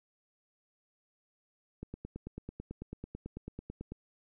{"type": "click train", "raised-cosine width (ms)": 3, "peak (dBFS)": -28, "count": 20, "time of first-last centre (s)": [1.83, 3.92], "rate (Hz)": 9.09, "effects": []}